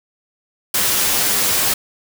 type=noise with comb filter; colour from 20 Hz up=white; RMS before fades=-17 dBFS; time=0.74-1.74 s; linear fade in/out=5 ms; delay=10 ms; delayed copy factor=+0.5; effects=none